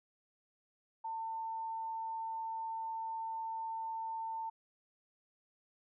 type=tone; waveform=sine; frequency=898 Hz; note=A5; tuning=35 cents sharp; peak=-37 dBFS; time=1.04-4.5 s; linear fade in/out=10 ms; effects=none